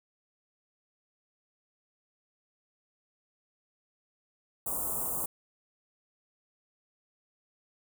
white band-stop noise, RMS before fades -33 dBFS, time 4.66-5.26 s, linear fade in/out 5 ms, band 1200 to 7800 Hz, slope 48 dB/octave, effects none

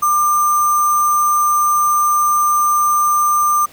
sine tone with sample-and-hold, 1193 Hz, D6, 27 cents sharp, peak -11 dBFS, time 0.02-3.66 s, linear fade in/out 10 ms, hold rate 7350 Hz, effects pink hiss -43 dBFS RMS until 3.72 s + high-pass 60 Hz 12 dB/octave

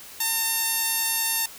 5% pulse tone with low-pass filter, 905 Hz, A5, 48 cents sharp, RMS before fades -25 dBFS, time 0.2-1.46 s, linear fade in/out 5 ms, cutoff 12000 Hz, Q 4.6, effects white hiss -43 dBFS RMS until 1.58 s

